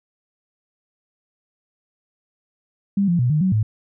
sine tone with pitch steps, 198.8 / 172.9 / 122.8 / 152.4 / 187.4 / 108.1 Hz, G3 / F3 / B2 / D#3 / F#3 / A2, +25 / -17 / -9 / -36 / +22 / -30 cents, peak -15 dBFS, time 2.97-3.63 s, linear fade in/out 5 ms, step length 110 ms, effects none

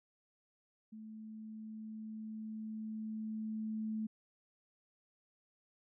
sine tone with level ramp, 218 Hz, A3, 16 cents flat, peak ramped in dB -47 to -35 dBFS, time 0.92-4.07 s, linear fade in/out 10 ms, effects none

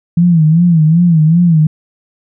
sine tone with vibrato, 164.81 Hz, E3, in tune, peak -5 dBFS, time 0.17-1.67 s, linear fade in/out 5 ms, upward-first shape sine, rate 2.6 Hz, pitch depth 120 cents each way, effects none

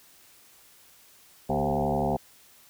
sine tone with frequency modulation, 460.9 Hz, A#4, 20 cents flat, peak -23 dBFS, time 1.49-2.17 s, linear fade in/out 10 ms, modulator 71.6 Hz, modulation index 5, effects white hiss -56 dBFS RMS until 2.69 s

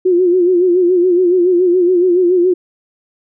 sine tone with vibrato, 358.5 Hz, F4, 45 cents sharp, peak -8 dBFS, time 0.05-2.54 s, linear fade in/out 10 ms, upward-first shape sine, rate 7.1 Hz, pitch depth 71 cents each way, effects none

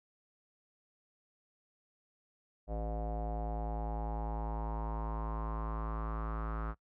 square tone with low-pass filter sweep, 55 Hz, A1, in tune, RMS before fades -37 dBFS, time 2.67-6.75 s, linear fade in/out 50 ms, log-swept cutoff 650 to 1300 Hz, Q 5.5, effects noise-tail reverb RT60 0.1 s tail -22 dB re dry

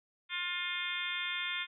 harmonic tone, 354 Hz, F4, 23 cents sharp, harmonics 3 / 4 / 5 / 6 / 7 / 8 / 9 / 10, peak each -46 / -43 / -43 / -39 / -41 / -49 / -42 / -40 dBFS, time 0.29-1.67 s, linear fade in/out 50 ms, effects none

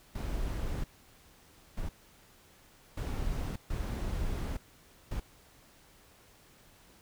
brown noise bursts at uneven times, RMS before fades -34 dBFS, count 5, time 0.15-0.84 / 1.77-1.89 / 2.97-3.56 / 3.7-4.57 / 5.11-5.2 s, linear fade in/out 5 ms, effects pink hiss -60 dBFS RMS until 7.01 s

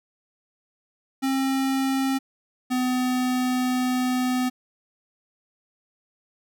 square tone pair in turn, 267.6 / 252.6 Hz, C4 / B3, +39 / +39 cents, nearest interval minor second, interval 100 cents, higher first, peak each -22 dBFS, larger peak neither, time 1.22-2.19 / 2.7-4.5 s, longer second, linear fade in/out 20 ms, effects none

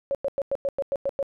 sine tone bursts, 554 Hz, C#5, 1 cent flat, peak -22 dBFS, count 9, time 0.11-1.228 s, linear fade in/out 0 ms, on 38 ms, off 97 ms, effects none

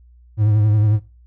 triangle tone with vibrato, 106.2 Hz, G#2, 39 cents sharp, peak -10 dBFS, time 0.37-1 s, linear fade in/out 50 ms, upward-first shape triangle, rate 11 Hz, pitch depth 55 cents each way, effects noise-tail reverb RT60 0.3 s tail -21 dB re dry + added 60 Hz sine -45 dBFS peak until 1.26 s

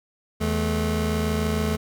25% pulse tone pair together, 80.8 / 215.7 Hz, E2 / A3, -34 / -34 cents, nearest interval octave + perfect fourth, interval 1700 cents, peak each -21 dBFS, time 0.4-1.77 s, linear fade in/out 20 ms, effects none

